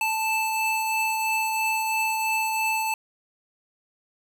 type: tone pair together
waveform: square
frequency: 880 / 2637 Hz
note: A5 / E7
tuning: 0 / 0 cents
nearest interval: octave + perfect fifth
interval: 1900 cents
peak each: -26 / -27 dBFS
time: 0.01-2.94 s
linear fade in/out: 2 ms
effects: none